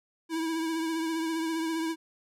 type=tone with vibrato; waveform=square; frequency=324.9 Hz; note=E4; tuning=25 cents flat; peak=-29 dBFS; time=0.29-1.96 s; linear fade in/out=50 ms; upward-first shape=triangle; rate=15 Hz; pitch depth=41 cents each way; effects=low-pass 12000 Hz 12 dB/octave